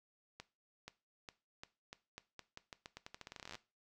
accelerating click train, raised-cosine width 0.2 ms, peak -30 dBFS, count 27, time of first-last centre 0.4-3.553 s, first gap 480 ms, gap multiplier 0.85, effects noise-tail reverb RT60 0.3 s tail -17 dB re dry

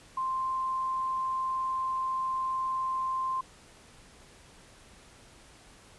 sine tone, 1046.5 Hz, C6, in tune, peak -28 dBFS, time 0.17-3.41 s, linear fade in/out 5 ms, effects pink hiss -55 dBFS RMS until 5.98 s + resampled to 24000 Hz

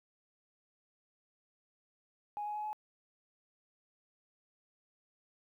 sine tone with pitch steps, 830.6 / 837.3 / 844.1 / 851 Hz, G#5 / G#5 / G#5 / G#5, 0 / +14 / +28 / +42 cents, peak -35 dBFS, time 2.37-2.73 s, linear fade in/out 0 ms, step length 90 ms, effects tanh soft clip ceiling -31 dBFS + 12-bit

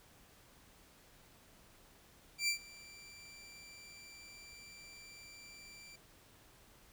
20% pulse tone with ADSR envelope, 2349 Hz, D7, in tune, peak -25 dBFS, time 2.38-5.96 s, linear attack 100 ms, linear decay 100 ms, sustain -23 dB, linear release 6 ms, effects pink hiss -63 dBFS RMS until 6.92 s

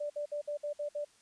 sine tone bursts, 587.3 Hz, D5, in tune, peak -33 dBFS, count 7, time 0-1.048 s, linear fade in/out 10 ms, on 100 ms, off 58 ms, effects white hiss -65 dBFS RMS until 1.21 s + resampled to 22050 Hz

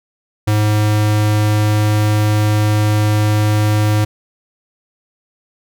square tone, 105.9 Hz, G#2, 34 cents sharp, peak -12 dBFS, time 0.47-4.05 s, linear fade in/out 10 ms, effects none

